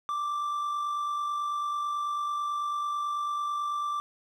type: tone with amplitude modulation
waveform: triangle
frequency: 1174.7 Hz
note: D6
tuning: in tune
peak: -25 dBFS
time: 0.09-4 s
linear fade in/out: 0 ms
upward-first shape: sine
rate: 49.1 Hz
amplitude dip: 30%
effects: none